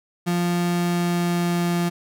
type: tone with pitch glide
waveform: 35% pulse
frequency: 174.61 to 173.2 Hz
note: F3 to F3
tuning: 0 to -14 cents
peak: -18 dBFS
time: 0.26-1.9 s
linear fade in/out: 20 ms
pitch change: -14 cents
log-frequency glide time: 0.68-1.78 s
effects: none